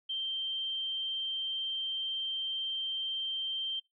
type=tone; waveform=sine; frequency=3141 Hz; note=G7; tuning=3 cents sharp; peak=-32 dBFS; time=0.09-3.8 s; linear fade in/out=10 ms; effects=noise-tail reverb RT60 0.2 s tail -23 dB re dry